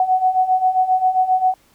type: beating tone pair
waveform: sine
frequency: 740 / 747.5 Hz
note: F#5 / F#5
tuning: 0 / +17 cents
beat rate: 7.5 Hz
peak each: -19 / -15 dBFS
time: 0-1.54 s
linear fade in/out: 2 ms
effects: pink hiss -56 dBFS RMS until 1.74 s